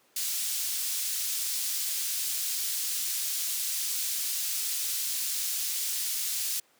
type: high-pass noise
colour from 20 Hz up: pink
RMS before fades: -31 dBFS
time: 0.16-6.6 s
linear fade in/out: 5 ms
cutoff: 5100 Hz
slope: 12 dB/octave
effects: pink hiss -64 dBFS RMS until 6.79 s + high-pass 300 Hz 12 dB/octave